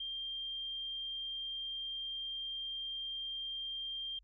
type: tone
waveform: sine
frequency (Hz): 3185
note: G7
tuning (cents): +27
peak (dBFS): -38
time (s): 0-4.19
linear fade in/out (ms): 5
effects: added 46 Hz sine -62 dBFS peak until 4.23 s